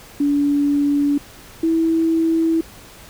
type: tone pair in turn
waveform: sine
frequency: 287 / 326.4 Hz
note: D4 / E4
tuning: -40 / -17 cents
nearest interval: major second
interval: 223 cents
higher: second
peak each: -14 dBFS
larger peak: neither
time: 0.2-1.18 / 1.63-2.61 s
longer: neither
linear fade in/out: 5 ms
effects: pink hiss -42 dBFS RMS until 3.09 s